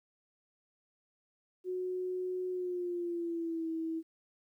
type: tone with pitch glide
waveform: sine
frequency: 366.6 to 324.7 Hz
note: F#4 to E4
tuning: -16 to -26 cents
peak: -33 dBFS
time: 1.64-4.03 s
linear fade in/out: 50 ms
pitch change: -210 cents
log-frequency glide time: 2.5-3.68 s
effects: 12-bit